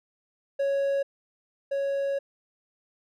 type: tone pair in turn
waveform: triangle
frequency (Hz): 554.4 / 554.4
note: C#5 / C#5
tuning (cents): 0 / 0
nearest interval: unison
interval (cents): 0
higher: neither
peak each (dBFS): -21 / -23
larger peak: first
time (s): 0.59-1.03 / 1.71-2.19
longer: second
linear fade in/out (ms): 10
effects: none